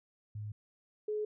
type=tone pair in turn; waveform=sine; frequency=105.4 / 424.2 Hz; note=G#2 / G#4; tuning=+26 / +37 cents; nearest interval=2 octaves; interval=2411 cents; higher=second; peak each=-38 / -32 dBFS; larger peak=second; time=0.35-0.52 / 1.08-1.25 s; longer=neither; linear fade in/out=5 ms; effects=none